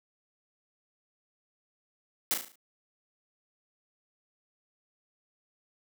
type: noise with echo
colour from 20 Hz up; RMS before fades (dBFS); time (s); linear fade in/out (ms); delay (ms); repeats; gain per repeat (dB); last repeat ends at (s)
white; -27; 2.31-2.34; 0; 36; 6; -6; 2.556
effects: high-pass 200 Hz 12 dB/octave